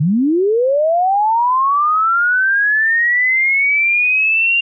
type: linear sweep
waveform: sine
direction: up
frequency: 136.2 to 2794 Hz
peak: -11 dBFS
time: 0-4.61 s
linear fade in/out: 10 ms
effects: none